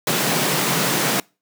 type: high-pass noise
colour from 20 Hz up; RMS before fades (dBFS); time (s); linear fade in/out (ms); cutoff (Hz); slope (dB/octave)
pink; -20; 0.07-1.2; 2; 130; 96
effects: noise-tail reverb RT60 0.3 s tail -26 dB re dry